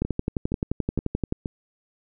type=two click trains; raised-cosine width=3 ms; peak=-11 / -15 dBFS; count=16 / 4; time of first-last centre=0.02-1.324 / 0.05-1.458 s; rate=11.5 / 2.13 Hz; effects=none